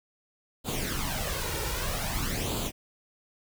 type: noise with flanger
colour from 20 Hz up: pink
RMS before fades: -31 dBFS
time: 0.64-2.72 s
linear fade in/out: 50 ms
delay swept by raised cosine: 0.26 to 2.16 ms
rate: 0.52 Hz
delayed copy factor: +0.65
effects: none